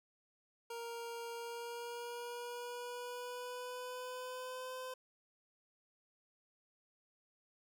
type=tone with pitch glide; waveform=25% pulse; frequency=467 to 512.2 Hz; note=A#4 to C5; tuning=+3 to -37 cents; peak=-39 dBFS; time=0.7-4.94 s; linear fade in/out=5 ms; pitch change=+160 cents; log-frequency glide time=1.34-4.74 s; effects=none

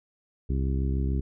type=harmonic tone; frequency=66.8 Hz; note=C2; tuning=36 cents sharp; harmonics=1 / 2 / 3 / 4 / 5 / 6; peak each=-25 / -31 / -35 / -37 / -39 / -41 dBFS; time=0.49-1.21 s; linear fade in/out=10 ms; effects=none

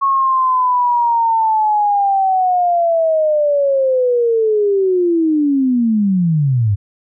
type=linear sweep; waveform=sine; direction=down; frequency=1101 to 95.7 Hz; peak=-11 dBFS; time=0.01-6.76 s; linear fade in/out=20 ms; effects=none

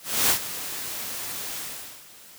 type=noise with ADSR envelope; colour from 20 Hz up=white; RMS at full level=-19 dBFS; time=0.03-2.06 s; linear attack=270 ms; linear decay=83 ms; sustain=-14 dB; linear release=490 ms; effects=white hiss -48 dBFS RMS until 2.38 s + high-pass 60 Hz 12 dB/octave

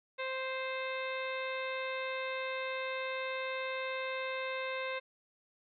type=harmonic tone; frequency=523.3 Hz; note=C5; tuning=in tune; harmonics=1 / 2 / 3 / 4 / 5 / 6 / 7 / 8; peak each=-38 / -42 / -44 / -42 / -44 / -58 / -48 / -57 dBFS; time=0.18-5 s; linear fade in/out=20 ms; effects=none

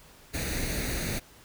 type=noise with comb filter; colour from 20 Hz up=pink; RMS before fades=-31 dBFS; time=0.33-1.2 s; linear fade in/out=20 ms; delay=0.47 ms; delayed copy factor=+0.65; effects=pink hiss -54 dBFS RMS until 1.44 s

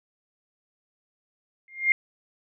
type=tone with exponential growth; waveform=sine; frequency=2118 Hz; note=C7; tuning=21 cents sharp; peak=-13 dBFS; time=1.68-1.92 s; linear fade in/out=1 ms; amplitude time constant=52 ms; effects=none

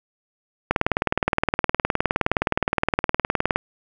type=click train; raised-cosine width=0.5 ms; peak=-3 dBFS; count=56; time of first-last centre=0.71-3.56 s; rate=19.3 Hz; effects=none

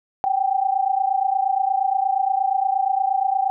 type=tone pair together; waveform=sine; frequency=763.5 / 792 Hz; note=G5 / G5; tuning=-46 / +18 cents; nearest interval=minor second; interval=64 cents; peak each=-20 / -21 dBFS; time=0.24-3.5 s; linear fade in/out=0 ms; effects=none

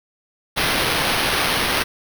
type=noise with sample-and-hold; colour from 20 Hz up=white; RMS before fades=-20 dBFS; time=0.56-1.84 s; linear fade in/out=20 ms; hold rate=7350 Hz; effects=none

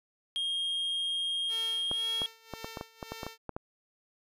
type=tone with pitch glide; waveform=triangle; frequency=3237 to 3282 Hz; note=G#7 to G#7; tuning=-45 to -21 cents; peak=-28 dBFS; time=0.36-2.26 s; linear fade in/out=0 ms; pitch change=+24 cents; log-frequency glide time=1.88-2.07 s
type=tone with tremolo; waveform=5% pulse; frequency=450 Hz; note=A4; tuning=39 cents sharp; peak=-31 dBFS; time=1.48-3.38 s; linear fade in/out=50 ms; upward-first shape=sine; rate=1.9 Hz; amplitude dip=85%
type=clicks; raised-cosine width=1 ms; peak=-22 dBFS; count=12; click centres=1.914 / 2.218 / 2.537 / 2.645 / 2.772 / 2.811 / 3.028 / 3.12 / 3.232 / 3.266 / 3.493 / 3.565 s
effects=resampled to 32000 Hz

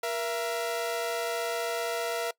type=tone pair together; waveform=sawtooth; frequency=473.1 / 672 Hz; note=A#4 / E5; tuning=+26 / +33 cents; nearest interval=tritone; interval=607 cents; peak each=-28 dBFS; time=0.03-2.31 s; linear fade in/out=5 ms; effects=noise-tail reverb RT60 0.1 s tail -22 dB re dry

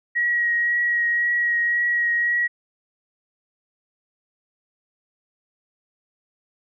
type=tone with vibrato; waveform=sine; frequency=1902 Hz; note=A#6; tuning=34 cents sharp; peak=-18 dBFS; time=0.15-2.48 s; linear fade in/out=20 ms; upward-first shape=triangle; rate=1.9 Hz; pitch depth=16 cents each way; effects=none

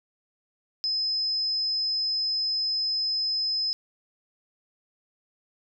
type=tone; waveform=sine; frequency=5100 Hz; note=D#8; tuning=42 cents sharp; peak=-24 dBFS; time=0.84-3.73 s; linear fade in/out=0 ms; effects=none

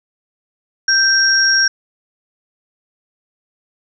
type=tone pair together; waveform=sine; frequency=1568 / 5588 Hz; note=G6 / F8; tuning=0 / 0 cents; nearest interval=octave + minor seventh; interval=2200 cents; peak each=-13 dBFS; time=0.88-1.68 s; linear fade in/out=5 ms; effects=none

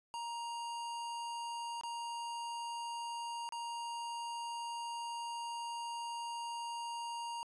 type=tone with dropouts; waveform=square; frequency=938 Hz; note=A#5; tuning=11 cents sharp; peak=-40 dBFS; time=0.14-7.43 s; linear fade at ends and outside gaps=0 ms; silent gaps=1.811-1.835 / 3.49-3.523 s; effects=resampled to 24000 Hz

